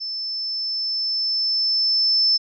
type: tone with level ramp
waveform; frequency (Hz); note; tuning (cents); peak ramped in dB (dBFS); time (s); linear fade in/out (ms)
sine; 5280; E8; +2; -26 to -14; 0-2.38; 20
effects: none